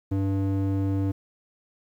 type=tone with band-pass filter; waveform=square; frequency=97.2 Hz; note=G2; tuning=14 cents flat; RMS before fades=-25 dBFS; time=0.11-1.12 s; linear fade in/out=10 ms; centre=210 Hz; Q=2.2; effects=10-bit